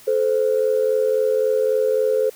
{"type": "tone pair together", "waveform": "sine", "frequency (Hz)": [434.3, 518], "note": ["A4", "C5"], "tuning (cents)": [-23, -17], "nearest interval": "minor third", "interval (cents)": 306, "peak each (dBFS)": -18, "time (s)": [0.07, 2.3], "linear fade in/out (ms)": 10, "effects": ["tanh soft clip ceiling -9 dBFS", "white hiss -46 dBFS RMS until 2.35 s"]}